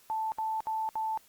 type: tone bursts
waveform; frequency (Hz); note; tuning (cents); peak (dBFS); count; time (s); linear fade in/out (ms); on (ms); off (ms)
sine; 880; A5; 0; -29; 4; 0.1-1.175; 0; 220; 65
effects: white hiss -61 dBFS RMS until 1.28 s + Opus 48 kbps